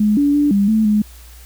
sine tone with pitch steps, 210.6 / 286.7 / 291.4 / 200.5 / 219 / 210.6 Hz, G#3 / D4 / D4 / G3 / A3 / G#3, +24 / -42 / -13 / +39 / -8 / +24 cents, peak -11 dBFS, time 0-1.02 s, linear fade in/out 5 ms, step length 170 ms, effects added 60 Hz sine -38 dBFS peak until 1.45 s + white hiss -45 dBFS RMS until 1.45 s

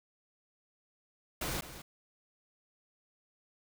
pink noise with echo, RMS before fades -36 dBFS, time 1.41-1.61 s, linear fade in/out 5 ms, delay 210 ms, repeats 1, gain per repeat -12 dB, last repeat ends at 1.82 s, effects none

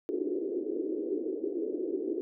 white band-pass noise, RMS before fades -33 dBFS, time 0.09-2.21 s, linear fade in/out 0 ms, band 310 to 410 Hz, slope 48 dB/octave, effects none

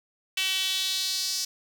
sawtooth tone with high-pass filter sweep, 379.6 Hz, F#4, 44 cents sharp, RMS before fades -28 dBFS, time 0.37-1.45 s, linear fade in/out 5 ms, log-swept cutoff 2800 to 5200 Hz, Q 3.5, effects 9-bit

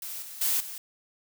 blue noise with level steps, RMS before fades -37 / -42 / -26 / -39 dBFS, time 0.02-0.78 s, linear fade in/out 2 ms, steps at 0.22 / 0.41 / 0.6 s, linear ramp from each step 5 ms, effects none

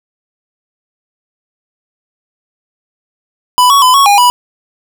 square tone with pitch steps, 994 / 1118 / 1010 / 1109 / 813 / 981 Hz, B5 / C#6 / B5 / C#6 / G#5 / B5, +11 / +14 / +39 / 0 / -37 / -12 cents, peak -5 dBFS, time 3.58-4.3 s, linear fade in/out 0 ms, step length 120 ms, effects none

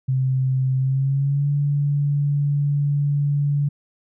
sine tone with pitch glide, 131.1 to 143.79 Hz, C3 to D3, +4 to -36 cents, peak -17 dBFS, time 0.08-3.69 s, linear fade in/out 10 ms, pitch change +160 cents, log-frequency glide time 0.77-1.49 s, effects none

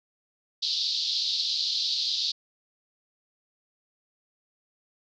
pink band-pass noise, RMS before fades -28 dBFS, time 0.62-2.32 s, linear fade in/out 10 ms, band 3700 to 4800 Hz, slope 48 dB/octave, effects none

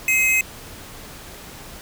square tone pair together, 2093 / 2552 Hz, C7 / D#7, 0 / +43 cents, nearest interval minor third, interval 343 cents, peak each -23 / -17 dBFS, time 0.08-0.41 s, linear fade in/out 2 ms, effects pink hiss -39 dBFS RMS until 1.81 s

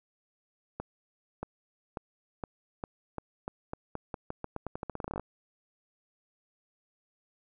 accelerating click train, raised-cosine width 1 ms, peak -21 dBFS, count 26, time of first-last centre 0.8-5.196 s, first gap 630 ms, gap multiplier 0.86, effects none

